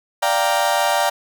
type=chord; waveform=35% pulse; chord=G minor seventh; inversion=second; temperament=equal; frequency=587.3 / 698.5 / 784 / 932.3 Hz; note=D5 / F5 / G5 / Bb5; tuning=0 / 0 / 0 / 0 cents; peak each=-20 dBFS; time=0.22-1.1 s; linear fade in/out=10 ms; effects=none